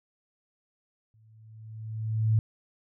sine tone with exponential growth, 110 Hz, A2, in tune, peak -18 dBFS, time 1.14-2.39 s, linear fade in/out 0 ms, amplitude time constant 270 ms, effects none

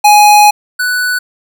square tone pair in turn, 834 / 1486 Hz, G#5 / F#6, +7 / +7 cents, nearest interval minor seventh, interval 1000 cents, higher second, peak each -3 / -12 dBFS, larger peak first, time 0.04-0.51 / 0.79-1.19 s, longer first, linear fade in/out 10 ms, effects none

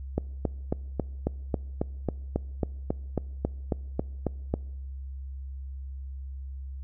click train, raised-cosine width 2 ms, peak -12 dBFS, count 17, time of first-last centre 0.18-4.54 s, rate 3.67 Hz, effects noise-tail reverb RT60 1.0 s tail -24 dB re dry + added 67 Hz sine -35 dBFS peak until 6.83 s

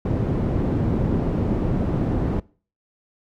white low-pass noise, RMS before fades -22 dBFS, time 0.05-2.4 s, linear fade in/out 5 ms, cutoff 260 Hz, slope 12 dB/octave, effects noise-tail reverb RT60 0.4 s tail -22 dB re dry

